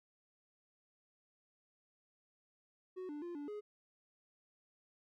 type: tone with pitch steps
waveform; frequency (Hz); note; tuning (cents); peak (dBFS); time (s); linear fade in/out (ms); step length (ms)
triangle; 370 / 295 / 347.7 / 289.9 / 418.1; F#4 / D4 / F4 / D4 / G#4; 0 / +8 / -8 / -22 / +12; -40; 2.96-3.61; 20; 130
effects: none